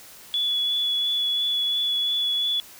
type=tone with vibrato; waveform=sine; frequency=3413 Hz; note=G#7; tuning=47 cents sharp; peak=-21 dBFS; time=0.34-2.6 s; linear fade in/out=0 ms; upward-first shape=sine; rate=2.9 Hz; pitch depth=12 cents each way; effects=white hiss -46 dBFS RMS until 2.79 s